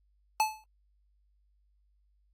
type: tone with exponential decay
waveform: square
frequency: 867 Hz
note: A5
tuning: 26 cents flat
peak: -21 dBFS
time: 0.4-0.64 s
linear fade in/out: 1 ms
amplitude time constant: 51 ms
effects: added 50 Hz sine -66 dBFS peak until 2.33 s + AAC 48 kbps